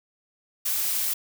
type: noise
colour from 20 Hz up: blue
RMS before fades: -26 dBFS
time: 0.65-1.14 s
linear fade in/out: 10 ms
effects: none